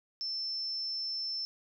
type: tone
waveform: sine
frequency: 5320 Hz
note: E8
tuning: 15 cents sharp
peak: -33 dBFS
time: 0.21-1.45 s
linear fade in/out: 0 ms
effects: none